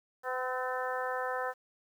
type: harmonic tone with a mistuned harmonic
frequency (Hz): 254.5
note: C4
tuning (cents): -48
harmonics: 2 / 3 / 4 / 5 / 6 / 7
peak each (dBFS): -36 / -38 / -39 / -40 / -41 / -41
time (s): 0.23-1.54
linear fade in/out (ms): 50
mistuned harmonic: 5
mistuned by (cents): +27
effects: 10-bit